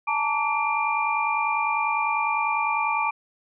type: tone cluster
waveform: sine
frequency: 861 / 911 / 1154 / 2384 Hz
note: A5 / A#5 / D6 / D7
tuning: -38 / -40 / -31 / +25 cents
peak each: -27 dBFS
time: 0.07-3.11 s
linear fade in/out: 10 ms
effects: none